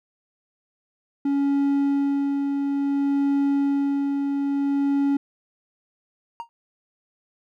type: tone with tremolo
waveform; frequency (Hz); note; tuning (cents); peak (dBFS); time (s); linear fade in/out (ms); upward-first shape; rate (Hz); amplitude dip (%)
triangle; 280.1; C#4; +18; -16; 1.25-5.17; 5; sine; 0.58; 35
type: tone with exponential decay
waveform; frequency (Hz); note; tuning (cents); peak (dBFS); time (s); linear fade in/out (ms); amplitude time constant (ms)
triangle; 932.3; A#5; 0; -24; 6.4-6.49; 0; 19
effects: none